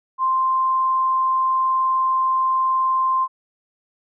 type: tone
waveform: sine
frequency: 1046.5 Hz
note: C6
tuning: in tune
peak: -16 dBFS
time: 0.18-3.28 s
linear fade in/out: 50 ms
effects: none